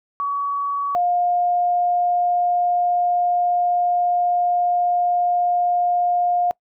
sine tone pair in turn, 1131 / 708.2 Hz, C#6 / F5, +34 / +24 cents, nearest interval minor sixth, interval 810 cents, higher first, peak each -20 / -16 dBFS, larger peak second, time 0.2-0.95 / 0.95-6.51 s, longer second, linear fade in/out 0 ms, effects noise-tail reverb RT60 0.1 s tail -24 dB re dry

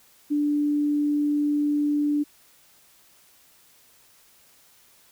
sine tone, 293.5 Hz, D4, 1 cent flat, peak -20 dBFS, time 0.3-2.24 s, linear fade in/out 20 ms, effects white hiss -57 dBFS RMS until 5.11 s

